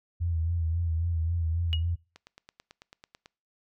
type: tone with vibrato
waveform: sine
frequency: 83.3 Hz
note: E2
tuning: 19 cents sharp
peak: -25 dBFS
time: 0.2-1.96 s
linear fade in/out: 20 ms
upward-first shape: sine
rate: 3.7 Hz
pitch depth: 59 cents each way
type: tone with exponential decay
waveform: sine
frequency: 2890 Hz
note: F#7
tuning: 41 cents flat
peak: -24 dBFS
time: 1.73-1.83 s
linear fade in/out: 0 ms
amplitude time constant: 20 ms
type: click train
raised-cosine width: 0.2 ms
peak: -30 dBFS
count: 11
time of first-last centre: 2.16-3.259 s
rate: 9.1 Hz
effects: noise-tail reverb RT60 0.4 s tail -25 dB re dry